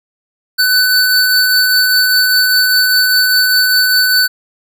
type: tone pair together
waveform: square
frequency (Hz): 1505 / 4510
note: F#6 / C#8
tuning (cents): +29 / +29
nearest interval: octave + perfect fifth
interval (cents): 1900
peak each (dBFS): -12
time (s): 0.58-4.28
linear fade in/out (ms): 20
effects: none